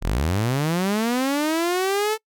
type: linear sweep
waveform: sawtooth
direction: up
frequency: 32.7 to 442.8 Hz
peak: -16 dBFS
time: 0.01-2.18 s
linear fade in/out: 50 ms
effects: noise-tail reverb RT60 0.1 s tail -25 dB re dry